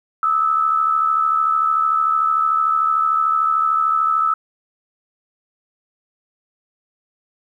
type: tone pair together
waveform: sine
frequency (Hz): 1234.6 / 1308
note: D#6 / E6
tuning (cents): -14 / -14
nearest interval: minor second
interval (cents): 100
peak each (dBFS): -22 / -15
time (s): 0.23-4.34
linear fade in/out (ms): 2
effects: 9-bit